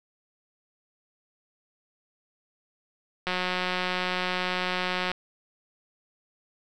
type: click train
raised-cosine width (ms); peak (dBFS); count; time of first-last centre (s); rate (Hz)
0.3; -12; 337; 3.27-5.116; 182
effects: none